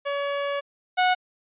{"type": "tone pair in turn", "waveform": "sawtooth", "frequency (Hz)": [566, 733.2], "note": ["C#5", "F#5"], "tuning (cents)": [36, -16], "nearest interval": "major third", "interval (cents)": 448, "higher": "second", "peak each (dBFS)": [-21, -14], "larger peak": "second", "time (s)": [[0.05, 0.61], [0.97, 1.15]], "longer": "first", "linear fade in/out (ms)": 20, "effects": ["resampled to 8000 Hz"]}